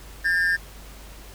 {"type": "tone pair together", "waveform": "triangle", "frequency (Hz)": [1616.7, 1792], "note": ["G#6", "A6"], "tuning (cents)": [-47, 31], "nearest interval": "major second", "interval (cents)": 178, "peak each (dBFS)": -20, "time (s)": [0.24, 0.57], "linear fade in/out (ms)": 20, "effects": ["added 50 Hz sine -42 dBFS peak until 1.34 s", "pink hiss -46 dBFS RMS until 1.34 s"]}